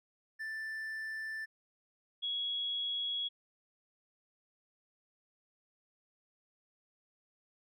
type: tone pair in turn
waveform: triangle / sine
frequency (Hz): 1767 / 3336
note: A6 / G#7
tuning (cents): +7 / +7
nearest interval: major seventh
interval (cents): 1100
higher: second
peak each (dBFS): -36 / -33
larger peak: second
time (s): 0.39-1.46 / 2.22-3.29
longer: neither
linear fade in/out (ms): 20
effects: none